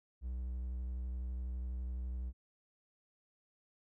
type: tone with vibrato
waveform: triangle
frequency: 62.2 Hz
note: B1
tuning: 13 cents sharp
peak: -35 dBFS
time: 0.21-2.33 s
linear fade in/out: 50 ms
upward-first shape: sine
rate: 12 Hz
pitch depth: 28 cents each way
effects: none

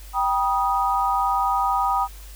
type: chord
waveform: sine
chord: G augmented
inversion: none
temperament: equal with one note detuned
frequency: 784 / 965.8 / 1244.5 Hz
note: G5 / B5 / D#6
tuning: 0 / -39 / 0 cents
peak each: -23 dBFS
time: 0.13-2.08 s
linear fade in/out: 50 ms
effects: added 50 Hz sine -38 dBFS peak until 2.35 s + white hiss -47 dBFS RMS until 2.35 s

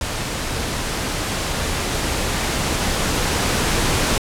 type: noise with level ramp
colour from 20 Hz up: pink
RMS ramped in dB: -25 to -18 dBFS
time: 0.01-4.18 s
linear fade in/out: 2 ms
effects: low-pass 10000 Hz 12 dB/octave

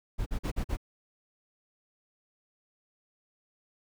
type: noise bursts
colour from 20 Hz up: brown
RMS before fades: -30 dBFS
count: 5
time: 0.18-0.771 s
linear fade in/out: 20 ms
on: 83 ms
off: 44 ms
effects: none

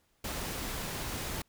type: noise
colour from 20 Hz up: pink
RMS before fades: -37 dBFS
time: 0.24-1.42 s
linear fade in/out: 5 ms
effects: pink hiss -72 dBFS RMS until 1.48 s

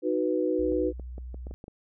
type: chord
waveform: sine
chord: B major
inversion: first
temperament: equal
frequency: 311.1 / 370 / 493.9 Hz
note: D#4 / F#4 / B4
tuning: 0 / 0 / 0 cents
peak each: -28 dBFS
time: 0.02-0.93 s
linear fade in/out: 50 ms
type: tone with vibrato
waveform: sine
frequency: 61.74 Hz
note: B1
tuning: in tune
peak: -36 dBFS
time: 0.59-1.54 s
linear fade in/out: 0 ms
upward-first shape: sine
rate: 15 Hz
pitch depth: 18 cents each way
type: clicks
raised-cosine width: 2 ms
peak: -29 dBFS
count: 8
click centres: 0.722 / 0.997 / 1.181 / 1.344 / 1.469 / 1.511 / 1.641 / 1.681 s
effects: none

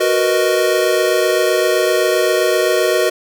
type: chord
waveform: square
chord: B major seventh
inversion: second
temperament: equal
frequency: 370 / 466.2 / 493.9 / 622.3 Hz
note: F#4 / A#4 / B4 / D#5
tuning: 0 / 0 / 0 / 0 cents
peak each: -18 / -20 / -21 / -18 dBFS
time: 0-3.1 s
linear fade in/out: 10 ms
effects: none

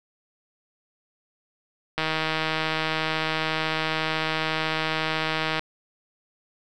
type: click train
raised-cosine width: 0.3 ms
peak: -9 dBFS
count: 572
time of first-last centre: 1.98-5.594 s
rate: 158 Hz
effects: none

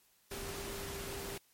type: tone in noise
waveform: sine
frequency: 396.1 Hz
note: G4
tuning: 18 cents sharp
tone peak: -45 dBFS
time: 0.31-1.38 s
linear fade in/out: 5 ms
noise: pink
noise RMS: -43 dBFS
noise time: 0.31-1.38 s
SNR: -5 dB
effects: white hiss -69 dBFS RMS until 1.53 s + MP3 64 kbps

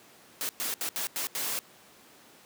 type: noise bursts at uneven times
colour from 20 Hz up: white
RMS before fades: -32 dBFS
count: 6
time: 0.41-0.49 / 0.6-0.74 / 0.81-0.89 / 0.96-1.07 / 1.16-1.27 / 1.35-1.59 s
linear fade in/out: 0 ms
effects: pink hiss -55 dBFS RMS until 2.45 s + high-pass 200 Hz 12 dB/octave

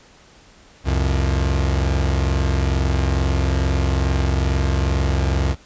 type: tone pair together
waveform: 35% pulse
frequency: 66.6 / 88.9 Hz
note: C2 / F2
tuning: +31 / +31 cents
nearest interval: perfect fourth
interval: 500 cents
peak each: -16 / -21 dBFS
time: 0.84-5.56 s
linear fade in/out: 50 ms
effects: pink hiss -49 dBFS RMS until 5.65 s + resampled to 16000 Hz

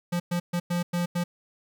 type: tone bursts at uneven times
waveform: square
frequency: 174.61 Hz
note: F3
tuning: in tune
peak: -25 dBFS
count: 6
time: 0.12-0.2 / 0.31-0.4 / 0.53-0.6 / 0.7-0.83 / 0.93-1.06 / 1.15-1.24 s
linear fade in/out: 10 ms
effects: 11-bit

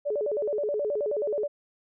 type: tone with vibrato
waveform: sine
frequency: 495.8 Hz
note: B4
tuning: 7 cents sharp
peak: -25 dBFS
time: 0.05-1.48 s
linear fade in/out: 20 ms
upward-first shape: square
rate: 9.4 Hz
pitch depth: 270 cents each way
effects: none

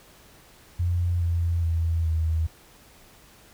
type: tone with pitch steps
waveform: sine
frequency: 87.5 / 85.06 / 82.68 / 80.38 Hz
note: F2 / F2 / E2 / E2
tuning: +4 / -45 / +6 / -43 cents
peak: -21 dBFS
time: 0.79-2.47 s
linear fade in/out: 10 ms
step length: 420 ms
effects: pink hiss -53 dBFS RMS until 3.53 s

